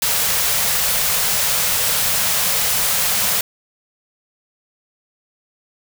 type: band-stop noise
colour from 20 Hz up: white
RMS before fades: -18 dBFS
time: 0.02-3.41 s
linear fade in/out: 2 ms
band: 220 to 430 Hz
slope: 96 dB/octave
effects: none